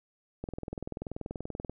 click train, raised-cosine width 2 ms, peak -23 dBFS, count 27, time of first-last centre 0.44-1.696 s, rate 20.7 Hz, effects none

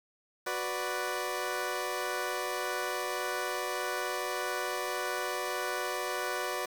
15% pulse chord, B minor, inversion second, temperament equal, 370 / 493.9 / 587.3 Hz, F#4 / B4 / D5, 0 / 0 / 0 cents, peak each -30 dBFS, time 0.46-6.66 s, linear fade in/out 10 ms, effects 8-bit

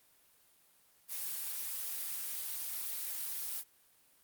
blue noise, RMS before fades -39 dBFS, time 1.08-3.64 s, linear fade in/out 50 ms, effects white hiss -67 dBFS RMS until 4.23 s + Opus 32 kbps

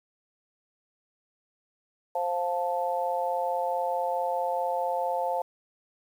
harmonic tone, 175.5 Hz, F3, 9 cents sharp, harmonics 3 / 4 / 5, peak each -30 / -30 / -30 dBFS, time 2.15-5.42 s, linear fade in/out 5 ms, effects 9-bit

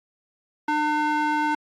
square tone with band-pass filter, 301.5 Hz, D4, 46 cents sharp, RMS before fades -23 dBFS, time 0.68-1.55 s, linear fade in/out 5 ms, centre 1100 Hz, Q 1.6, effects AAC 64 kbps

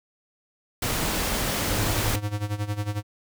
pink noise, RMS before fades -26 dBFS, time 0.82-2.16 s, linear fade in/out 5 ms
square tone with tremolo, 103.83 Hz, G#2, in tune, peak -24 dBFS, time 1.69-3.03 s, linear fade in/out 50 ms, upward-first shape sine, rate 11 Hz, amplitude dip 80%
effects none

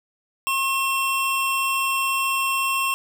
square tone pair together, 1075 / 2709 Hz, C6 / E7, +47 / +47 cents, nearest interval octave + major third, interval 1600 cents, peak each -24 dBFS, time 0.47-2.94 s, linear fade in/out 0 ms, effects none

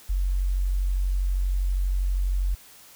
sine tone, 46.25 Hz, F#1, in tune, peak -21 dBFS, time 0.09-2.55 s, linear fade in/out 10 ms, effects white hiss -50 dBFS RMS until 2.95 s

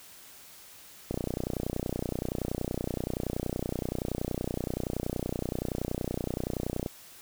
click train, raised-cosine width 2 ms, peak -17 dBFS, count 177, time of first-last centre 1.11-6.862 s, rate 30.6 Hz, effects white hiss -51 dBFS RMS until 7.21 s

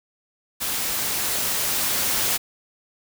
white noise with level ramp, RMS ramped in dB -26 to -22 dBFS, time 0.6-2.38 s, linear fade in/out 20 ms, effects none

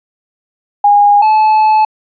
sine / triangle tone pair in turn, 819 / 864.4 Hz, G#5 / A5, -24 / -31 cents, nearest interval minor second, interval 93 cents, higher second, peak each -4 dBFS, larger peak neither, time 0.84-1.22 / 1.22-1.85 s, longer second, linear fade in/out 5 ms, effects resampled to 11025 Hz

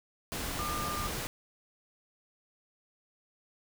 sine tone in noise, 1202 Hz, D6, 40 cents sharp, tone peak -35 dBFS, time 0.59-1.07 s, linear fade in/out 0 ms, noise pink, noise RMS -36 dBFS, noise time 0.32-1.27 s, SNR -2 dB, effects none

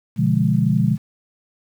sine chord, B diminished seventh, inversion none, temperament equal, 123.47 / 146.83 / 174.61 / 207.7 Hz, B2 / D3 / F3 / Ab3, 0 / 0 / 0 / 0 cents, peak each -20 dBFS, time 0.16-0.98 s, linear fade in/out 50 ms, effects 8-bit

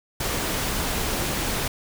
pink noise, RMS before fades -26 dBFS, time 0.2-1.68 s, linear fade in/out 5 ms, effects none

